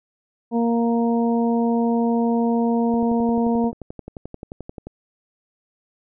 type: harmonic tone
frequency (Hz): 233.1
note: A#3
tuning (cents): 0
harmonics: 1 / 2 / 3 / 4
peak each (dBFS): -18 / -24 / -28 / -30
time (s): 0.51-3.72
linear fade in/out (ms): 50
type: click train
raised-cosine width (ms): 2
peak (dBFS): -20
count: 23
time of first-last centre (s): 2.94-4.87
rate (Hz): 11.4
effects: none